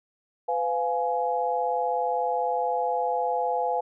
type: chord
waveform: sine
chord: F diminished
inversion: second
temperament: just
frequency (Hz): 502.9 / 698.5 / 838.1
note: Cb5 / F5 / Ab5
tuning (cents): +31 / 0 / +16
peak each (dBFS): -28 / -28 / -27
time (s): 0.48-3.81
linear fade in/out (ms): 10
effects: none